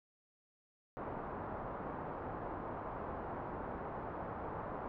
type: low-pass noise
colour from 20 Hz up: white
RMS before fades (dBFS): -43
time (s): 0.97-4.88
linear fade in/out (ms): 0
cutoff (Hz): 1100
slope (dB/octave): 24
effects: none